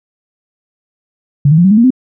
sine tone with pitch steps, 142.8 / 157.53 / 173.79 / 191.72 / 211.5 / 233.3 / 257.4 Hz, D3 / D#3 / F3 / G3 / G#3 / A#3 / C4, -48 / +22 / -8 / -38 / +32 / +2 / -28 cents, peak -4 dBFS, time 1.45-1.905 s, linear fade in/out 5 ms, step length 65 ms, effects none

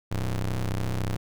35% pulse ring-modulated tone, 64 Hz, C2, 38 cents flat, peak -21 dBFS, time 0.11-1.17 s, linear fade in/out 10 ms, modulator 47.2 Hz, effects none

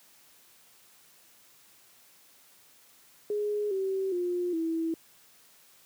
sine tone with pitch steps, 416.6 / 384.2 / 354.4 / 326.9 Hz, G#4 / G4 / F4 / E4, +5 / -35 / +25 / -14 cents, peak -27 dBFS, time 3.3-4.94 s, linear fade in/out 2 ms, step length 410 ms, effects white hiss -59 dBFS RMS until 5.85 s + high-pass 100 Hz 12 dB/octave

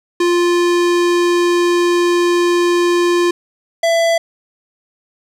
square tone pair in turn, 349.2 / 667.8 Hz, F4 / E5, 0 / +22 cents, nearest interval major seventh, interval 1122 cents, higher second, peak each -12 dBFS, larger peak neither, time 0.2-3.31 / 3.83-4.18 s, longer first, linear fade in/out 5 ms, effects low-pass 8000 Hz 12 dB/octave + 7-bit

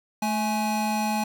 square tone pair together, 217.4 / 838 Hz, A3 / G#5, -21 / +15 cents, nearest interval octave + major seventh, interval 2336 cents, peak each -27 dBFS, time 0.22-1.24 s, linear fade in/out 5 ms, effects none

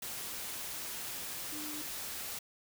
sine tone in noise, 301.9 Hz, D4, 48 cents sharp, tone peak -44 dBFS, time 1.52-1.82 s, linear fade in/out 5 ms, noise white, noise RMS -41 dBFS, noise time 0.02-2.39 s, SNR -6 dB, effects none

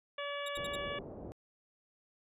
harmonic tone, 572 Hz, D5, 46 cents flat, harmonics 1 / 2 / 3 / 4 / 5 / 6, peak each -40 / -43 / -45 / -46 / -47 / -48 dBFS, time 0.18-0.99 s, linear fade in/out 5 ms
sawtooth tone bursts, 3729 Hz, A#7, in tune, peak -39 dBFS, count 4, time 0.46-0.758 s, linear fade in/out 5 ms, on 25 ms, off 66 ms
white low-pass noise, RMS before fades -46 dBFS, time 0.57-1.32 s, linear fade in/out 0 ms, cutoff 590 Hz, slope 24 dB/octave
effects resampled to 32000 Hz

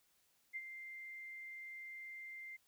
sine tone with ADSR envelope, 2093 Hz, C7, in tune, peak -39 dBFS, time 0.53-2.57 s, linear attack 30 ms, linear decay 46 ms, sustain -8 dB, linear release 15 ms, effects white hiss -75 dBFS RMS until 2.67 s

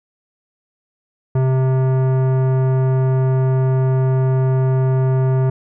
sine tone with tanh clipping, 130.81 Hz, C3, in tune, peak -15 dBFS, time 1.35-5.5 s, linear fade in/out 5 ms, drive 16 dB, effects none

